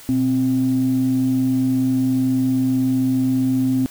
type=tone pair together; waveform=sine; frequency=122.83 / 260.7 Hz; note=B2 / C4; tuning=-9 / -6 cents; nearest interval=octave + minor second; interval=1303 cents; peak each=-23 / -15 dBFS; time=0.09-3.86 s; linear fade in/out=0 ms; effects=tanh soft clip ceiling -10 dBFS + white hiss -42 dBFS RMS until 3.9 s